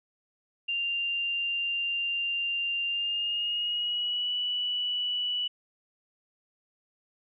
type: tone with pitch glide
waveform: sine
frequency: 2788 to 2954 Hz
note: F7 to F#7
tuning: -4 to -3 cents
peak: -27 dBFS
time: 0.68-5.48 s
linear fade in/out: 10 ms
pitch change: +101 cents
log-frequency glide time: 2.87-4.32 s
effects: none